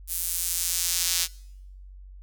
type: tone with high-pass filter sweep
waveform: square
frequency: 87 Hz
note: F2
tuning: 6 cents flat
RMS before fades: -27 dBFS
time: 0.07-1.28 s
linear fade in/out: 50 ms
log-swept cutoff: 11000 to 4600 Hz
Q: 0.97
effects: noise-tail reverb RT60 0.8 s tail -23 dB re dry + added 47 Hz sine -42 dBFS peak until 2.22 s